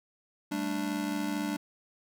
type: chord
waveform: square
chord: G suspended second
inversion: none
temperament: just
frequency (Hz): 196 / 220.5 / 294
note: G3 / A3 / D4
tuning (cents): 0 / +4 / +2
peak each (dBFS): -37 / -38 / -33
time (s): 0.51-1.57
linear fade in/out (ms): 10
effects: none